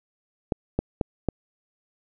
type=clicks; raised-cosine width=2 ms; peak=-9 dBFS; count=4; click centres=0.522 / 0.79 / 1.012 / 1.287 s; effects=none